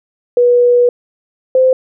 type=tone pair in turn; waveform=sine; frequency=486.6 / 517.4 Hz; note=B4 / C5; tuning=-26 / -19 cents; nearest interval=minor second; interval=107 cents; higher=second; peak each=-6 dBFS; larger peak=neither; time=0.37-0.89 / 1.55-1.73 s; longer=first; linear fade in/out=2 ms; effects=none